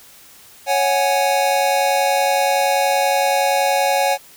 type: chord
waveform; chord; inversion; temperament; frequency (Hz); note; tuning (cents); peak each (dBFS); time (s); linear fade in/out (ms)
square; C# suspended fourth; none; equal; 554.4 / 740 / 830.6; C#5 / F#5 / G#5; 0 / 0 / 0; -20; 0.66-4.18; 50
effects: white hiss -45 dBFS RMS until 4.36 s

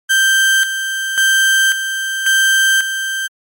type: tone with tremolo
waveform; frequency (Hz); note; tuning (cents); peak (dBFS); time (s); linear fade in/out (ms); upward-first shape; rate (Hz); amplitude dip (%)
35% pulse; 1568; G6; 0; -8; 0.09-3.28; 20; square; 0.92; 60
effects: MP3 64 kbps

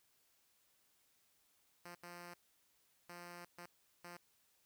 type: tone bursts at uneven times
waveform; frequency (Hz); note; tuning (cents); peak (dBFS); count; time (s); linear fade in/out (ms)
5% pulse; 174.61; F3; 0; -39; 5; 1.85-1.95 / 2.03-2.34 / 3.09-3.45 / 3.58-3.66 / 4.04-4.17; 5
effects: white hiss -75 dBFS RMS until 4.65 s

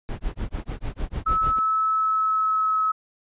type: noise with tremolo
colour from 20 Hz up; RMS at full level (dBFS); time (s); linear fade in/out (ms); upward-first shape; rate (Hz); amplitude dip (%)
brown; -26; 0.09-1.59; 0; sine; 6.7; 100
type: tone with pitch glide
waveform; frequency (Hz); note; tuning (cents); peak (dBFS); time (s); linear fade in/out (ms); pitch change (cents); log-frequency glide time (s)
sine; 1300 to 1286.6; E6 to E6; -24 to -42; -19; 1.26-2.92; 10; -18; 1.93-2.8
effects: resampled to 8000 Hz

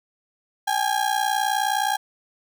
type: ring-modulated tone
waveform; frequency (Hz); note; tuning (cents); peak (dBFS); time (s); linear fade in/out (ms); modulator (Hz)
35% pulse; 815; G#5; -33; -16; 0.67-1.97; 10; 29.8
effects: none

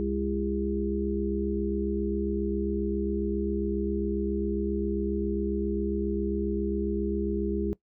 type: harmonic tone with a mistuned harmonic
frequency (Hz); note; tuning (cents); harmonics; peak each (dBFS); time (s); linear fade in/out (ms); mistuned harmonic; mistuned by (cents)
67.4; C#2; -48; 1 / 3 / 5 / 6; -33 / -31 / -31 / -32; 0-7.73; 0; 1; -21
effects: noise-tail reverb RT60 0.1 s tail -20 dB re dry

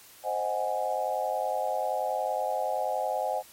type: chord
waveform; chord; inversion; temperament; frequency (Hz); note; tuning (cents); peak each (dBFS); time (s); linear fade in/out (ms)
sine; Ab dominant seventh; first; equal; 523.3 / 622.3 / 740 / 830.6; C5 / Eb5 / Gb5 / Ab5; 0 / 0 / 0 / 0; -33 / -32 / -31 / -32; 0.23-3.43; 50
effects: white hiss -52 dBFS RMS until 3.52 s + MP3 64 kbps

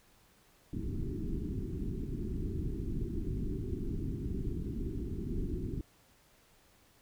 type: low-pass noise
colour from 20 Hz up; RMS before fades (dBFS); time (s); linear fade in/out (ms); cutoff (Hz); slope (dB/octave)
pink; -36; 0.73-5.81; 2; 400; 96
effects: pink hiss -65 dBFS RMS until 7.01 s

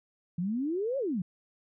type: exponential two-way sweep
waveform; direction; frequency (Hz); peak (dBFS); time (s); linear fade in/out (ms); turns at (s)
sine; up then down; 165.3 to 570 to 165.3; -28; 0.38-1.22; 5; 0.98
effects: none

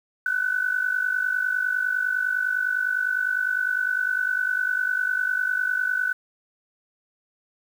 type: tone with amplitude modulation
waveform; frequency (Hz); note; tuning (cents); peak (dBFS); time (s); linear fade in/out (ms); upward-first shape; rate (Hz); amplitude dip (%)
sine; 1499; F#6; +22; -18; 0.26-6.13; 2; sine; 49.9; 75
effects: 8-bit

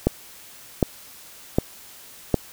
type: click train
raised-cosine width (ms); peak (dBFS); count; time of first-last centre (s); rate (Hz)
2; -3; 4; 0.07-2.343; 1.32
effects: white hiss -45 dBFS RMS until 2.52 s

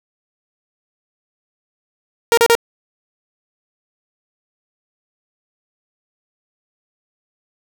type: tone bursts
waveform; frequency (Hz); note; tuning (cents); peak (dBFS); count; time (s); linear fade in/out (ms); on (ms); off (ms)
sawtooth; 465.9; A#4; -1; -5; 3; 2.32-2.552; 0; 54; 35
effects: none

